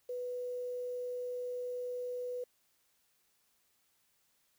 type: tone with quantisation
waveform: sine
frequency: 494.5 Hz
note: B4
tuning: 2 cents sharp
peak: -36 dBFS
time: 0.09-2.44 s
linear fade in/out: 5 ms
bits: 10
effects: white hiss -74 dBFS RMS until 4.58 s